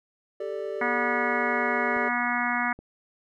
triangle chord, G suspended second, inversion none, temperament just, 392 / 441 / 588 Hz, G4 / A4 / D5, 0 / +4 / +2 cents, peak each -32 dBFS, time 0.4-2.09 s, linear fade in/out 5 ms
harmonic tone, 242.4 Hz, B3, 32 cents flat, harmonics 1 / 3 / 4 / 5 / 6 / 7 / 8 / 9, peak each -32 / -32 / -32 / -32 / -32 / -32 / -32 / -32 dBFS, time 0.81-2.73 s, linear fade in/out 5 ms
clicks, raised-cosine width 2 ms, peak -31 dBFS, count 2, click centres 1.966 / 2.79 s
effects none

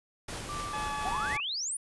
pink noise with tremolo, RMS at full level -38 dBFS, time 0.28-1.37 s, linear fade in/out 5 ms, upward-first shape sine, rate 4.1 Hz, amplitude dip 25%
sine tone with pitch glide, 1174.7 to 1153.2 Hz, D6 to D6, 0 to -32 cents, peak -36 dBFS, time 0.49-1.4 s, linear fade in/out 0 ms, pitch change -32 cents, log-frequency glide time 0.8-0.89 s
harmonic tone, 854 Hz, G#5, 48 cents sharp, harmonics 1 / 2 / 3 / 4, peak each -36 / -42 / -46 / -48 dBFS, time 0.73-1.38 s, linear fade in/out 5 ms
sine exponential sweep, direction up, 698.5 to 10000 Hz, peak -31 dBFS, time 1.05-1.77 s, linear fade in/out 5 ms
effects resampled to 24000 Hz

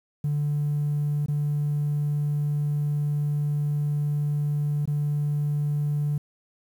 triangle tone with dropouts, 146.83 Hz, D3, in tune, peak -19 dBFS, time 0.24-6.18 s, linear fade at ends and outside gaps 5 ms, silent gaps 1.261-1.283 / 4.856-4.875 s, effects tanh soft clip ceiling -19 dBFS + 9-bit

